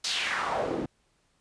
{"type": "noise with band-pass filter sweep", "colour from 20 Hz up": "pink", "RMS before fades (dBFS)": -30, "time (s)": [0.04, 0.86], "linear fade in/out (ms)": 5, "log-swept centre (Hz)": [5000, 250], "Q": 2.3, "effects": ["pink hiss -70 dBFS RMS until 1.4 s", "resampled to 22050 Hz"]}